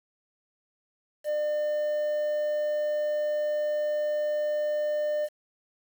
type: tone with quantisation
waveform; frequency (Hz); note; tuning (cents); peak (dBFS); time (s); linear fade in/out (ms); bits
triangle; 600; D5; +37; -23; 1.24-5.29; 50; 8
effects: none